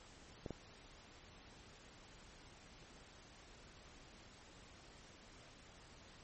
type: clicks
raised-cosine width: 2 ms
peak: -30 dBFS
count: 2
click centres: 0.462 / 0.507 s
effects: pink hiss -60 dBFS RMS until 6.23 s + MP3 32 kbps